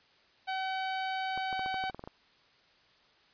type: tone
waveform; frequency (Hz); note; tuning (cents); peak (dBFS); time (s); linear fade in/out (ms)
sawtooth; 760; F#5; +46; -28; 0.47-1.91; 20
type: clicks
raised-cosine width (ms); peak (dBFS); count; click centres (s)
1; -28; 11; 1.376 / 1.528 / 1.594 / 1.661 / 1.743 / 1.839 / 1.898 / 1.946 / 1.994 / 2.039 / 2.075
effects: white hiss -64 dBFS RMS until 3.33 s + resampled to 11025 Hz